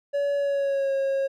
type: tone with pitch glide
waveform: triangle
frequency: 568 to 543.9 Hz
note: C#5 to C#5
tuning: +42 to -33 cents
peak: -20 dBFS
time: 0.13-1.28 s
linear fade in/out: 20 ms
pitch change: -75 cents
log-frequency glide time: 0.36-0.93 s
effects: none